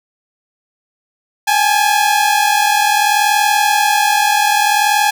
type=tone pair together; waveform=sawtooth; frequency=813.4 / 854 Hz; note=G#5 / G#5; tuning=-36 / +48 cents; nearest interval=minor second; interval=84 cents; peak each=-10 dBFS; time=1.47-5.11 s; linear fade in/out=10 ms; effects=none